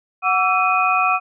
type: tone cluster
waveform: sine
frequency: 738 / 1145 / 1330 / 2490 Hz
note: F#5 / D6 / E6 / D#7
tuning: -5 / -44 / +15 / +1 cents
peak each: -20 dBFS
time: 0.22-1.2 s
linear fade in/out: 50 ms
effects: none